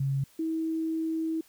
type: tone pair in turn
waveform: sine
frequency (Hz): 136.9 / 322.2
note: C#3 / E4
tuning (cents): -21 / -39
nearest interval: octave + minor third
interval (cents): 1482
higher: second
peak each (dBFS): -25 / -27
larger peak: first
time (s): 0-0.24 / 0.39-1.41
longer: second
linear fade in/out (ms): 5
effects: white hiss -60 dBFS RMS until 1.48 s